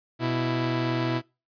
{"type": "tone pair together", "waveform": "sawtooth", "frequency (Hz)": [124.72, 330], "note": ["B2", "E4"], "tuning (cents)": [17, 2], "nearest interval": "octave + perfect fourth", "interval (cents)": 1685, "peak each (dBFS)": -23, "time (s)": [0.19, 1.22], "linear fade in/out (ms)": 50, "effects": ["noise-tail reverb RT60 0.3 s tail -25 dB re dry", "resampled to 11025 Hz"]}